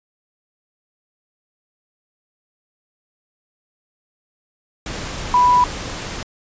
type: tone in noise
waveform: sine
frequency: 987.8 Hz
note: B5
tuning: in tune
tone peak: -10 dBFS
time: 5.34-5.64 s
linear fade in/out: 2 ms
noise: pink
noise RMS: -28 dBFS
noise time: 4.86-6.23 s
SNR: +15 dB
effects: resampled to 16000 Hz